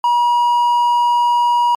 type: tone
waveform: triangle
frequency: 960 Hz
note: B5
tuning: 49 cents flat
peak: -9 dBFS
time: 0.04-1.75 s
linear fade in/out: 2 ms
effects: MP3 64 kbps